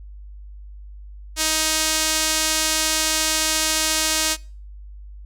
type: tone with band-pass filter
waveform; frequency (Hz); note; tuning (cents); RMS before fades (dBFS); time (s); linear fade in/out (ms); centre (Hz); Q
sawtooth; 314.3; D#4; +18; -21; 1.36-4.37; 50; 6900; 0.95
effects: noise-tail reverb RT60 0.4 s tail -24 dB re dry + added 50 Hz sine -36 dBFS peak until 5.25 s